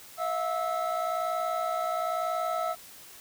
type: tone cluster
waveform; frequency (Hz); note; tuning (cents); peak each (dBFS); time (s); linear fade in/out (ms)
triangle; 650 / 711 / 1309; E5 / F5 / E6; -24 / +31 / -13; -30; 0.17-2.76; 50
effects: white hiss -49 dBFS RMS until 3.2 s